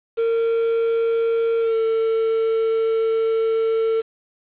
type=tone with pitch glide; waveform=triangle; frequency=458 to 448.8 Hz; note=A#4 to A4; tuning=-31 to +34 cents; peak=-15 dBFS; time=0.17-4.02 s; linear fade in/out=20 ms; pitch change=-35 cents; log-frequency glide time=1.6-1.76 s; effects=resampled to 8000 Hz + 7-bit